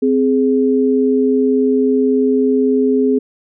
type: tone pair together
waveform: sine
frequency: 260 / 418.2 Hz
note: C4 / G#4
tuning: -11 / +12 cents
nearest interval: minor sixth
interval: 823 cents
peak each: -13 / -14 dBFS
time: 0.02-3.19 s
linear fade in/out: 10 ms
effects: none